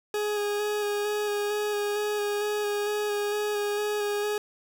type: tone with vibrato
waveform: 40% pulse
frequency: 415.3 Hz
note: G#4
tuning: in tune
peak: -25 dBFS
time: 0.14-4.38 s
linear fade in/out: 2 ms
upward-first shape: square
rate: 2.2 Hz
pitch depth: 13 cents each way
effects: 9-bit